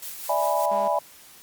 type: noise with tremolo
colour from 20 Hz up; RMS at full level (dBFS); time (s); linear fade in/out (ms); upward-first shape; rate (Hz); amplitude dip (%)
blue; -34; 0.02-0.66; 5; triangle; 5.2; 50
type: chord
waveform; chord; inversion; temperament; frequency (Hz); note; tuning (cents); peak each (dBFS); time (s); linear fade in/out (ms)
sine; E dominant seventh; third; equal; 587.3 / 659.3 / 830.6 / 987.8; D5 / E5 / G#5 / B5; 0 / 0 / 0 / 0; -26; 0.29-0.99; 5
type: tone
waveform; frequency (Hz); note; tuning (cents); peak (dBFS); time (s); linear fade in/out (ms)
sawtooth; 203.4; G#3; -36; -32; 0.71-0.88; 5
effects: white hiss -49 dBFS RMS until 1.42 s + Opus 48 kbps